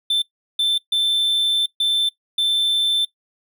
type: tone bursts at uneven times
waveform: triangle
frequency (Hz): 3544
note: A7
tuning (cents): +12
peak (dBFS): -14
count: 5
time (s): 0.1-0.22 / 0.59-0.78 / 0.92-1.66 / 1.8-2.09 / 2.38-3.05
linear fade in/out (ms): 5
effects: noise-tail reverb RT60 0.1 s tail -18 dB re dry